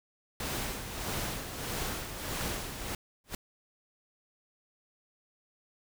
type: noise with tremolo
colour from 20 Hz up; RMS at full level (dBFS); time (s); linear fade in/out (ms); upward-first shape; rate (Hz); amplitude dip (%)
pink; -34; 0.4-2.95; 2; sine; 1.6; 55
type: noise with exponential growth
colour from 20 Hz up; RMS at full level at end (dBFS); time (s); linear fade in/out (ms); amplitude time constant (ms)
pink; -32; 3.24-3.35; 2; 22
effects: none